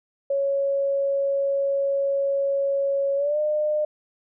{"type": "tone with pitch glide", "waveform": "sine", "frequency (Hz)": [554.4, 604.6], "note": ["C#5", "D#5"], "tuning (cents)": [0, -50], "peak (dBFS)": -20, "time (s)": [0.3, 3.85], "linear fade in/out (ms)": 5, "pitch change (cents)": 150, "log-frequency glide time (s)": [3.16, 3.38], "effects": []}